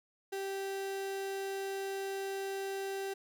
35% pulse tone, 390 Hz, G4, 9 cents flat, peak -34 dBFS, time 0.32-3.14 s, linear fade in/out 10 ms, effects none

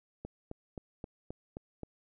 click train, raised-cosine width 2 ms, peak -27 dBFS, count 7, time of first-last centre 0.25-1.833 s, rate 3.79 Hz, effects none

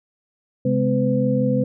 sine tone cluster, 134.3 / 206.9 / 252.4 / 506 Hz, C3 / G#3 / B3 / B4, +46 / -6 / +38 / +42 cents, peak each -22 dBFS, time 0.65-1.64 s, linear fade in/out 5 ms, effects none

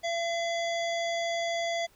harmonic tone, 678 Hz, E5, 49 cents sharp, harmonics 1 / 3 / 5 / 7 / 9 / 10, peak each -29 / -35 / -38 / -44 / -47 / -47 dBFS, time 0.03-1.87 s, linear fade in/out 20 ms, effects pink hiss -62 dBFS RMS until 1.95 s

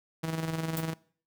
sawtooth tone with tremolo, 161.8 Hz, E3, 32 cents flat, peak -25 dBFS, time 0.23-0.94 s, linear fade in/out 10 ms, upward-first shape square, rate 20 Hz, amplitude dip 50%
blue noise with exponential decay, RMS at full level -32 dBFS, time 0.77-0.87 s, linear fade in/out 0 ms, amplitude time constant 20 ms
effects noise-tail reverb RT60 0.5 s tail -22 dB re dry

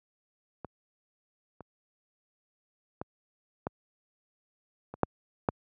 clicks, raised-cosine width 1 ms, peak -24 / -30 / -21 / -17 / -26 / -8 / -10 dBFS, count 7, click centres 0.647 / 1.607 / 3.015 / 3.669 / 4.94 / 5.033 / 5.488 s, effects high-pass 80 Hz 12 dB/octave

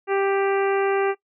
harmonic tone, 393.2 Hz, G4, 5 cents sharp, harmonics 1 / 2 / 3 / 4 / 5 / 6 / 7, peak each -20 / -26 / -30 / -32 / -34 / -36 / -37 dBFS, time 0.07-1.15 s, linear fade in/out 50 ms, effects noise-tail reverb RT60 0.1 s tail -19 dB re dry

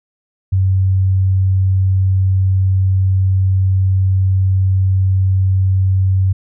sine tone, 94.9 Hz, F#2, 44 cents sharp, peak -10 dBFS, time 0.52-6.33 s, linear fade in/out 10 ms, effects none

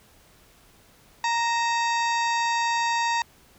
harmonic tone with a mistuned harmonic, 932.3 Hz, A#5, in tune, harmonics 1 / 2 / 3 / 4 / 5 / 6 / 7 / 8, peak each -23 / -29 / -33 / -35 / -37 / -39 / -40 / -41 dBFS, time 1.24-3.22 s, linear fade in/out 2 ms, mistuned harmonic 3, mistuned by -110 cents, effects pink hiss -56 dBFS RMS until 3.58 s

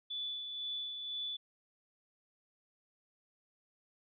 sine tone with tremolo, 3468 Hz, A7, 26 cents flat, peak -36 dBFS, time 0.1-1.37 s, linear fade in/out 10 ms, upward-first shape sine, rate 2 Hz, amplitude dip 40%, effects none

